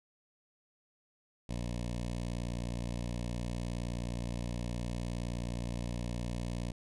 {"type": "tone with notch filter", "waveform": "15% pulse", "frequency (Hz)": 59.3, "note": "A#1", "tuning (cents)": 30, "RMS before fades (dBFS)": -37, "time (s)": [1.49, 6.72], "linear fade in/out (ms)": 5, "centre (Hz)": 1400, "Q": 1.1, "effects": ["resampled to 24000 Hz"]}